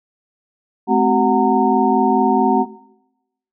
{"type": "tone cluster", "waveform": "sine", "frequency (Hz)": [215.5, 260.1, 378.9, 740, 918], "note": ["A3", "C4", "F#4", "F#5", "A#5"], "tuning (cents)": [-36, -10, 41, 0, -27], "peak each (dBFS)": -18, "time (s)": [0.87, 2.66], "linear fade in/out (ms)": 50, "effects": ["noise-tail reverb RT60 0.9 s tail -19 dB re dry"]}